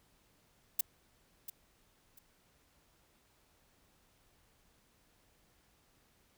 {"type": "noise with echo", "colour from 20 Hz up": "violet", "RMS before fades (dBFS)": -29, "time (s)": [0.79, 0.81], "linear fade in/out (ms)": 5, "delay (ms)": 690, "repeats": 2, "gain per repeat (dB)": -13, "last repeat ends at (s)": 2.19, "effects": ["pink hiss -70 dBFS RMS until 6.37 s"]}